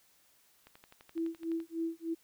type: click train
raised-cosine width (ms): 0.3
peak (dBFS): -37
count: 12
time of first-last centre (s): 0.67-1.602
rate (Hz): 11.8
type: tone with tremolo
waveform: sine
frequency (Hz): 329.6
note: E4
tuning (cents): 0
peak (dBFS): -30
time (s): 1.15-2.15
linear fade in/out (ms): 20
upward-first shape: sine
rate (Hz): 3.3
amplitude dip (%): 100
effects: white hiss -67 dBFS RMS until 2.23 s